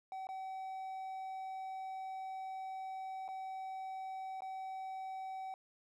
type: tone with dropouts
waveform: triangle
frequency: 762 Hz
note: G5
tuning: 49 cents flat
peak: -39 dBFS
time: 0.12-5.54 s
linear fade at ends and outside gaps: 1 ms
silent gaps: 0.27-0.289 / 3.28-3.287 / 4.406-4.42 s
effects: none